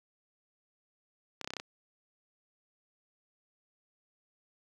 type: clicks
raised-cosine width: 0.2 ms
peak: -20 dBFS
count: 7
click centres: 1.413 / 1.445 / 1.475 / 1.505 / 1.536 / 1.567 / 1.599 s
effects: high-pass 150 Hz 12 dB/octave + 10-bit